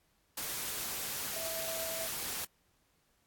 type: tone in noise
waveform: sine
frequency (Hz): 655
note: E5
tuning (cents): -11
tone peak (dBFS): -40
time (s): 1.36-2.07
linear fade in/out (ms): 5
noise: white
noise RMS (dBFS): -38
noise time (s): 0.37-2.45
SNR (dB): -5
effects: pink hiss -73 dBFS RMS until 3.26 s + AAC 64 kbps